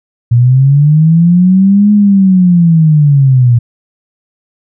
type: linear two-way sweep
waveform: sine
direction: up then down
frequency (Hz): 116.54 to 209.4 to 116.54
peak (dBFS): -3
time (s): 0.31-3.59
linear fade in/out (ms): 10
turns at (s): 1.92
effects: none